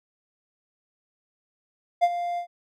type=tone with ADSR envelope; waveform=triangle; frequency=698.5 Hz; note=F5; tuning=in tune; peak=-12 dBFS; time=2.01-2.47 s; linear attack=26 ms; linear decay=46 ms; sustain=-12 dB; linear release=91 ms; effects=none